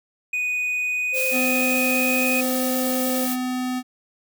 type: tone with pitch glide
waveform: triangle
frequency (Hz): 2482 to 2499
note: D#7 to D#7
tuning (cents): -5 to +7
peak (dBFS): -20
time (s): 0.33-2.41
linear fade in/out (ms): 5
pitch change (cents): +12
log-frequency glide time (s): 0.62-2.17
type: tone with vibrato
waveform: sine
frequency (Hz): 519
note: C5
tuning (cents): -14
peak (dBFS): -26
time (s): 1.12-3.28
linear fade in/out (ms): 50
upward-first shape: sine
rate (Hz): 9.9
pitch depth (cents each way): 10
type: noise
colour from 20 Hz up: blue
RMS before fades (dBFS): -28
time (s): 1.13-3.37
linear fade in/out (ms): 50
type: tone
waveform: square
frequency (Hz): 252.9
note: B3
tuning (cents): +41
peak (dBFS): -24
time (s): 1.31-3.83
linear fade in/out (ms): 50
effects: none